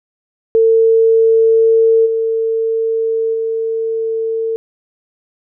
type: tone with level steps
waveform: sine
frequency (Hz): 450.1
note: A4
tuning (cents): +39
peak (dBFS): -7 / -13 / -15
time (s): 0.55-4.56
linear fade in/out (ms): 0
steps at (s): 2.05 / 3.33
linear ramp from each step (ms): 20
effects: none